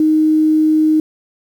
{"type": "tone", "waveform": "sine", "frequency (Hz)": 311.1, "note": "D#4", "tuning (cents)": 0, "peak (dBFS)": -9, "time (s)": [0, 1], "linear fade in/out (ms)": 2, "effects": ["7-bit"]}